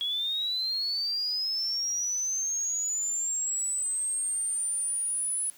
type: linear sweep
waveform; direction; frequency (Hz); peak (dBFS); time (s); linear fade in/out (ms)
sine; up; 3322 to 10170; -27; 0.01-5.5; 0
effects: white hiss -55 dBFS RMS until 5.57 s